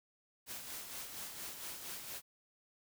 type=noise with tremolo; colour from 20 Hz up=white; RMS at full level=-44 dBFS; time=0.46-2.22 s; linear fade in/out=50 ms; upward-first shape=sine; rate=4.3 Hz; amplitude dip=45%; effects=none